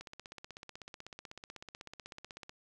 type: click train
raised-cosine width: 0.2 ms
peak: -29 dBFS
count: 41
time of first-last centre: 0.01-2.494 s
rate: 16.1 Hz
effects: none